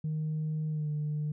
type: tone with pitch glide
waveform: sine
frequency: 155.1 to 150.16 Hz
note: D#3 to D3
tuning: -5 to +39 cents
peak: -28 dBFS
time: 0.04-1.32 s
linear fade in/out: 5 ms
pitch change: -56 cents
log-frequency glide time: 0.69-0.88 s
effects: tanh soft clip ceiling -27 dBFS